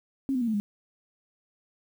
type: tone with pitch steps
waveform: sine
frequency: 270.3 / 252.2 / 235.3 / 219.6 / 204.8 Hz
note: C#4 / B3 / A#3 / A3 / G#3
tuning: -44 / +36 / +16 / -3 / -24 cents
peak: -24 dBFS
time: 0.29-0.6 s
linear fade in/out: 0 ms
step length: 62 ms
effects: 9-bit